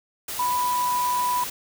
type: tone in noise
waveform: sine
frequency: 987.8 Hz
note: B5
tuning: in tune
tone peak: -21 dBFS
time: 0.39-1.44 s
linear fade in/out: 5 ms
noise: white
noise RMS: -32 dBFS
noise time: 0.28-1.5 s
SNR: +8 dB
effects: none